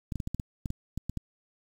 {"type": "clicks", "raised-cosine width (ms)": 5, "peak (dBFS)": -20, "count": 11, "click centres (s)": [0.122, 0.157, 0.202, 0.274, 0.346, 0.398, 0.658, 0.704, 0.976, 1.096, 1.173], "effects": ["8-bit"]}